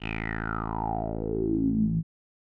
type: tone with low-pass filter sweep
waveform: 10% pulse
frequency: 54.9 Hz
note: A1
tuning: 3 cents flat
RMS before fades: -28 dBFS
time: 0-2.03 s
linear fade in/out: 50 ms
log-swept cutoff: 2900 to 160 Hz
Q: 9.7
effects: none